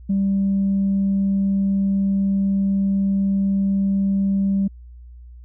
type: tone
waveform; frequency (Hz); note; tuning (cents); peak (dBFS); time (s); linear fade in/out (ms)
sine; 196; G3; 0; -15; 0.09-4.68; 10
effects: tanh soft clip ceiling -13 dBFS + added 60 Hz sine -38 dBFS peak until 5.44 s